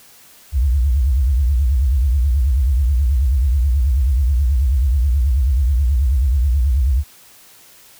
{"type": "tone with vibrato", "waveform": "sine", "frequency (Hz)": 65.6, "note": "C2", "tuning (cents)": 5, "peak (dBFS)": -12, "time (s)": [0.52, 7.04], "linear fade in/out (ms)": 50, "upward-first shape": "triangle", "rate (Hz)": 9.3, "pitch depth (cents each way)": 270, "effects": ["white hiss -46 dBFS RMS until 7.99 s"]}